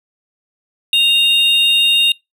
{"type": "tone pair together", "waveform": "triangle", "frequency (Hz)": [2794, 3707], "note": ["F7", "A#7"], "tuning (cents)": [0, -10], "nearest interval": "perfect fourth", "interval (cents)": 490, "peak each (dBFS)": -11, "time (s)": [0.93, 2.12], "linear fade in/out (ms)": 2, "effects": ["noise-tail reverb RT60 0.2 s tail -26 dB re dry"]}